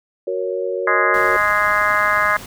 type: chord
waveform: sine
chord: F# major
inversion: none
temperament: equal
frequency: 370 / 466.2 / 554.4 Hz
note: F#4 / A#4 / C#5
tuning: 0 / 0 / 0 cents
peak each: -24 dBFS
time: 0.27-1.37 s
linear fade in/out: 5 ms
type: harmonic tone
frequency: 207.7 Hz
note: G#3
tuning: in tune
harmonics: 3 / 4 / 5 / 6 / 7 / 8 / 9 / 10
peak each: -24 / -30 / -22 / -19 / -25 / -19 / -28 / -24 dBFS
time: 0.87-2.37 s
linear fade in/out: 5 ms
type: noise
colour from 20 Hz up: pink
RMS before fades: -36 dBFS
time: 1.14-2.46 s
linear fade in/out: 2 ms
effects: none